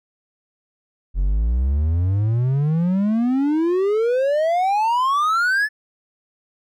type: exponential sweep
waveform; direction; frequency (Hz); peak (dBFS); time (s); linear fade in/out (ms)
triangle; up; 43.65 to 1760; -14; 1.14-5.69; 50
effects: none